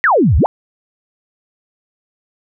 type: exponential two-way sweep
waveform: sine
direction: down then up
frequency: 1975.5 to 61.74 to 998 Hz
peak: -8 dBFS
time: 0.04-0.46 s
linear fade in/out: 0 ms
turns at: 0.37 s
effects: none